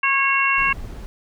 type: harmonic tone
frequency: 547 Hz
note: C#5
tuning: 23 cents flat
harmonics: 2 / 3 / 4 / 5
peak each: -21 / -23 / -22 / -20 dBFS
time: 0.03-0.73 s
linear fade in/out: 5 ms
type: noise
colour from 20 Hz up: brown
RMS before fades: -33 dBFS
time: 0.58-1.06 s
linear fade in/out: 0 ms
effects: none